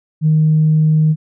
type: tone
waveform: sine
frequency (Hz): 155.56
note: D#3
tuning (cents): 0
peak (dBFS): -8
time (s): 0.21-1.16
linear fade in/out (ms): 50
effects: tanh soft clip ceiling -4 dBFS